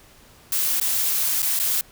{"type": "noise with dropouts", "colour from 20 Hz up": "blue", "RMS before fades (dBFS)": -22, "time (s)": [0.52, 1.81], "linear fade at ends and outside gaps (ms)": 2, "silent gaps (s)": [[0.8, 0.812], [1.421, 1.427], [1.591, 1.598]], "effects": ["pink hiss -51 dBFS RMS until 1.91 s"]}